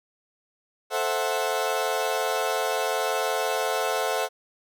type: chord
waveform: 30% pulse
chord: F# half-diminished seventh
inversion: first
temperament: equal with one note detuned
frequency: 440 / 525.7 / 659.3 / 740 Hz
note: A4 / C5 / E5 / F#5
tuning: 0 / +8 / 0 / 0 cents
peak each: -27 dBFS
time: 0.9-4.29 s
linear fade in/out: 50 ms
effects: none